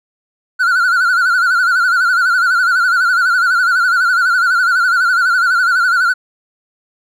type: tone with vibrato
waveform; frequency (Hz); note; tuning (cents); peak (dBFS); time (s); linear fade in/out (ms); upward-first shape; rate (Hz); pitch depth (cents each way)
triangle; 1439; F#6; -49; -8; 0.59-6.14; 20; sine; 12; 94
effects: none